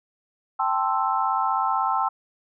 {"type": "chord", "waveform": "sine", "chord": "A minor seventh", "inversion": "third", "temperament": "equal with one note detuned", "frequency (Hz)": [784, 880, 1050.1, 1318.5], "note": ["G5", "A5", "C6", "E6"], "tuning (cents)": [0, 0, 6, 0], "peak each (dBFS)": -26, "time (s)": [0.59, 2.09], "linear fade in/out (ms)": 10, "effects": []}